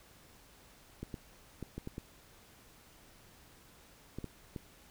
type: clicks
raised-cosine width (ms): 3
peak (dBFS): -27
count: 9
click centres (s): 1.03 / 1.142 / 1.627 / 1.78 / 1.874 / 1.981 / 4.186 / 4.243 / 4.562
effects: pink hiss -60 dBFS RMS until 4.9 s